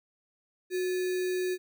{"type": "tone with sample-and-hold", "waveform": "sine", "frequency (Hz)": 365.9, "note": "F#4", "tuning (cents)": -19, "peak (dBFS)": -27, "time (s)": [0.7, 1.58], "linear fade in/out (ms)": 50, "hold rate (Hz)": 2100, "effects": []}